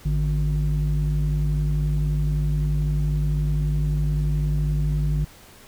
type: tone pair together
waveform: sine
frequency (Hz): 53.87 / 150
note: A1 / D3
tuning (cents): -36 / +37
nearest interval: octave + tritone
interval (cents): 1773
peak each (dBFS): -20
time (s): 0.05-5.25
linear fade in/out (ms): 10
effects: tanh soft clip ceiling -16 dBFS + pink hiss -48 dBFS RMS until 5.67 s